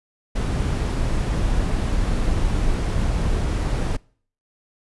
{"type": "noise", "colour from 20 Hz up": "brown", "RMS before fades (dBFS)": -21, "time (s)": [0.35, 3.97], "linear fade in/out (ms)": 10, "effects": ["noise-tail reverb RT60 0.5 s tail -24 dB re dry", "resampled to 24000 Hz"]}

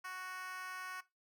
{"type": "tone with high-pass filter", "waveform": "10% pulse", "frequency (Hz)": 370, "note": "F#4", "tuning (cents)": 0, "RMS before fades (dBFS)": -45, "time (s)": [0.04, 1.01], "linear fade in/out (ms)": 10, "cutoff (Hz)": 1200, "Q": 2.4, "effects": ["noise-tail reverb RT60 0.2 s tail -17 dB re dry"]}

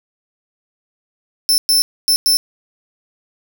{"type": "tone bursts at uneven times", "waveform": "sawtooth", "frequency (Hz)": 5320, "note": "E8", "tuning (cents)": 15, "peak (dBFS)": -8, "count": 4, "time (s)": [[1.49, 1.58], [1.69, 1.82], [2.08, 2.16], [2.26, 2.37]], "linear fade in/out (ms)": 0, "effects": []}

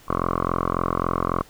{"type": "tone with low-pass filter", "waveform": "5% pulse", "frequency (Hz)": 43.65, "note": "F1", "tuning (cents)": 0, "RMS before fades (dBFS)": -24, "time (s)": [0.08, 1.43], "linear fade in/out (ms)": 10, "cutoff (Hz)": 1100, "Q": 7.8, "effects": ["pink hiss -51 dBFS RMS until 1.49 s"]}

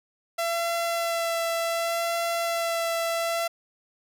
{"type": "tone with vibrato", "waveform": "sawtooth", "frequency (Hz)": 673, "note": "E5", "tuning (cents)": 36, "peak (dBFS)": -21, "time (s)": [0.38, 3.48], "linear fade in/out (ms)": 10, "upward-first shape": "sine", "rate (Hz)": 0.67, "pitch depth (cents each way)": 13, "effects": []}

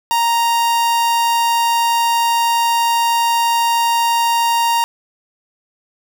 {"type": "tone", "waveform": "45% pulse", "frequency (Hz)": 932.3, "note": "A#5", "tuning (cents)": 0, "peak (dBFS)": -13, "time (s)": [0.11, 4.84], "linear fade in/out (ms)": 0, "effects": []}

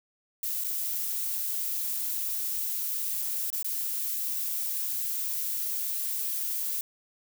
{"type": "noise with dropouts", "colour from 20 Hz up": "violet", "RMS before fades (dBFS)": -31, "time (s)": [0.43, 6.81], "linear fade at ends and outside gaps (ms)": 2, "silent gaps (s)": [[0.639, 0.644], [3.503, 3.528], [3.627, 3.645]], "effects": []}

